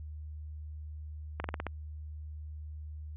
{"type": "slowing click train", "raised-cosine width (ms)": 0.5, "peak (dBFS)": -19, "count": 6, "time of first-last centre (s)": [1.4, 1.667], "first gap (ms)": 42, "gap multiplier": 1.12, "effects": ["added 76 Hz sine -40 dBFS peak until 3.16 s", "resampled to 8000 Hz"]}